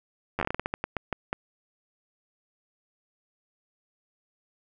slowing click train, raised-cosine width 0.5 ms, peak -13 dBFS, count 15, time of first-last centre 0.39-1.329 s, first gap 10 ms, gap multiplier 1.26, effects none

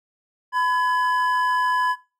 triangle tone pair together, 1003.6 / 1690 Hz, B5 / G#6, +28 / +30 cents, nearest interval major sixth, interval 902 cents, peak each -18 / -23 dBFS, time 0.52-1.96 s, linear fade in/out 50 ms, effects noise-tail reverb RT60 0.3 s tail -20 dB re dry

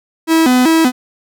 45% pulse tone with vibrato, 285.7 Hz, D4, 48 cents flat, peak -8 dBFS, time 0.27-0.92 s, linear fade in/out 50 ms, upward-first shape square, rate 2.6 Hz, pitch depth 220 cents each way, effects none

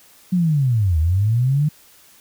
sine linear two-way sweep, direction down then up, 186.8 to 75.7 to 154.7 Hz, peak -14 dBFS, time 0.32-1.69 s, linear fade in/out 10 ms, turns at 0.99 s, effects white hiss -50 dBFS RMS until 2.2 s

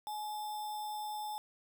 sine tone with sample-and-hold, 845 Hz, G#5, 30 cents sharp, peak -37 dBFS, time 0.07-1.38 s, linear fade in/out 0 ms, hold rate 4410 Hz, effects none

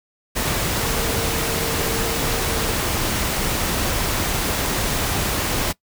sine tone in noise, 456.4 Hz, A#4, 37 cents flat, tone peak -29 dBFS, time 0.78-2.74 s, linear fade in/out 20 ms, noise pink, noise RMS -22 dBFS, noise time 0.35-5.73 s, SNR -10 dB, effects noise-tail reverb RT60 0.1 s tail -21 dB re dry

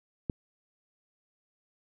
click, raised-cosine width 3 ms, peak -17 dBFS, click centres 0.298 s, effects none

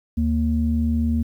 sine tone pair together, 77.32 / 231.7 Hz, D#2 / A#3, -10 / -10 cents, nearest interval octave + perfect fifth, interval 1900 cents, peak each -20 dBFS, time 0.17-1.23 s, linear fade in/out 10 ms, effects tanh soft clip ceiling -10 dBFS + 9-bit

